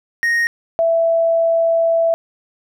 triangle / sine tone pair in turn, 1864.7 / 663.1 Hz, A#6 / E5, 0 / +10 cents, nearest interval octave + tritone, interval 1790 cents, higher first, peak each -12 dBFS, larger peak neither, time 0.23-0.47 / 0.79-2.14 s, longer second, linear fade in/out 0 ms, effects none

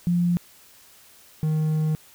sine / triangle tone pair in turn, 174.61 / 155.56 Hz, F3 / D#3, 0 / 0 cents, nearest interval major second, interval 200 cents, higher first, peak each -18 dBFS, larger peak neither, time 0.07-0.37 / 1.43-1.95 s, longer second, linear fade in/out 0 ms, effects white hiss -52 dBFS RMS until 2.14 s

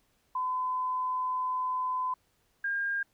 sine tone pair in turn, 1015 / 1611.2 Hz, B5 / G6, +47 / +47 cents, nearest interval minor sixth, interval 800 cents, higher second, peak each -28 dBFS, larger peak neither, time 0.35-2.14 / 2.64-3.03 s, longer first, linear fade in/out 5 ms, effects pink hiss -71 dBFS RMS until 3.13 s

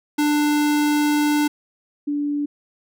square / sine tone pair in turn, 296.2 / 290.6 Hz, D4 / D4, +15 / -18 cents, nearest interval unison, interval 33 cents, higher first, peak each -17 / -20 dBFS, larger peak first, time 0.18-1.48 / 2.07-2.46 s, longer first, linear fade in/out 10 ms, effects none

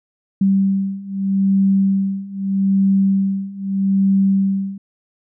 sine beating tone pair, 194.2 / 195 Hz, G3 / G3, -16 / -9 cents, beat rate 0.8 Hz, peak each -18 / -16 dBFS, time 0.41-4.78 s, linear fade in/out 5 ms, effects none

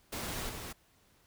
pink noise with level steps, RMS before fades -38 / -43 dBFS, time 0.12-0.73 s, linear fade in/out 10 ms, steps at 0.49 s, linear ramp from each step 2 ms, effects pink hiss -67 dBFS RMS until 1.26 s

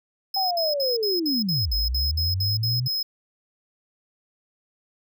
square tone bursts, 5120 Hz, D#8, 49 cents sharp, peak -24 dBFS, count 12, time 0.34-3.029 s, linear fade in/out 5 ms, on 170 ms, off 59 ms
sine linear two-way sweep, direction down then up, 792 to 48.71 to 130.1 Hz, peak -23 dBFS, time 0.36-2.88 s, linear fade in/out 10 ms, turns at 1.73 s
effects none

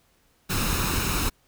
pink noise with comb filter, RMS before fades -25 dBFS, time 0.49-1.3 s, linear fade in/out 20 ms, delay 0.76 ms, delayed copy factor +0.55, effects pink hiss -64 dBFS RMS until 1.47 s

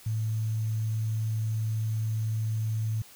sine tone with sample-and-hold, 110 Hz, A2, in tune, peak -26 dBFS, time 0.06-3.02 s, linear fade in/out 5 ms, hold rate 6300 Hz, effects white hiss -52 dBFS RMS until 3.15 s

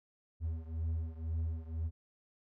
triangle beating tone pair, 80.3 / 82.3 Hz, E2 / E2, -45 / -2 cents, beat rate 2 Hz, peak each -34 / -37 dBFS, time 0.4-1.91 s, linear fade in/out 50 ms, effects none

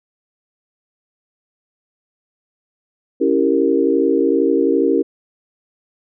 sine chord, C# diminished seventh, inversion none, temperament equal with one note detuned, 277.2 / 329.6 / 392 / 463.5 Hz, C#4 / E4 / G4 / Bb4, 0 / 0 / 0 / -10 cents, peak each -18 dBFS, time 3.2-5.03 s, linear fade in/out 20 ms, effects none

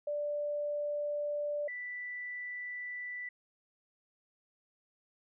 sine tone pair in turn, 587.3 / 1975.4 Hz, D5 / B6, 0 / 0 cents, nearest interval octave + major sixth, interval 2100 cents, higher second, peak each -32 / -38 dBFS, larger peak first, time 0.07-1.68 / 1.68-3.29 s, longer neither, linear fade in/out 5 ms, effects none

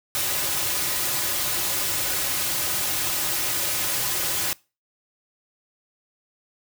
white noise with comb filter, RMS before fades -25 dBFS, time 0.15-4.53 s, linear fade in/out 0 ms, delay 4.4 ms, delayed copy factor -0.7, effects noise-tail reverb RT60 0.3 s tail -23 dB re dry

